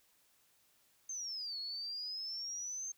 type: exponential two-way sweep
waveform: sine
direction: down then up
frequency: 6380 to 4313 to 6380 Hz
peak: -39 dBFS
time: 1.09-2.92 s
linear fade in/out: 5 ms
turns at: 1.59 s
effects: white hiss -71 dBFS RMS until 2.97 s